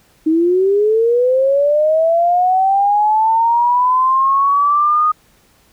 sine linear sweep, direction up, 310 to 1242 Hz, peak -10 dBFS, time 0.26-5.12 s, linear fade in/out 10 ms, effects pink hiss -53 dBFS RMS until 5.72 s

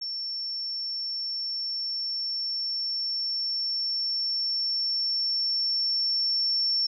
sine tone with level ramp, 5430 Hz, F8, 50 cents flat, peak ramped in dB -30 to -22 dBFS, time 0.01-6.87 s, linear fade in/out 10 ms, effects none

